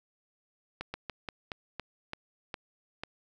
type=slowing click train; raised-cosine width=0.3 ms; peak=-20 dBFS; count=9; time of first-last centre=0.81-3.035 s; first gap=130 ms; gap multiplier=1.21; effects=none